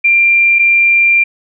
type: tone pair in turn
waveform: sine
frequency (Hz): 2378 / 2378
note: D7 / D7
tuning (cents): +21 / +21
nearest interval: unison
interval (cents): 0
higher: neither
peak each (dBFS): -6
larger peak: neither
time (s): 0.04-0.59 / 0.59-1.24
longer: second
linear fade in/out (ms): 10
effects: none